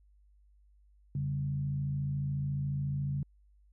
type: tone with frequency modulation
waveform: sine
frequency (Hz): 140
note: C#3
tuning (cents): +18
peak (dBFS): -30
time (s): 1.15-3.23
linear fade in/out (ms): 2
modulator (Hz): 54.1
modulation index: 0.55
effects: added 50 Hz sine -60 dBFS peak until 3.72 s